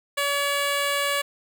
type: tone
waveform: 10% pulse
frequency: 568 Hz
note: C#5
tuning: 42 cents sharp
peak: -14 dBFS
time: 0.17-1.22 s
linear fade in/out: 10 ms
effects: none